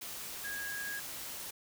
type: tone in noise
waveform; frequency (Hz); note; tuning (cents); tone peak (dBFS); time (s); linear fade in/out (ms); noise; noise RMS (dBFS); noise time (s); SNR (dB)
sine; 1645; G#6; -17; -38; 0.44-1; 10; white; -43; 0.01-1.51; +2
effects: none